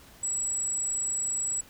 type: tone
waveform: sine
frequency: 7810 Hz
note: B8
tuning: 20 cents flat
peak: -27 dBFS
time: 0.23-1.61 s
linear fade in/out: 5 ms
effects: pink hiss -53 dBFS RMS until 1.69 s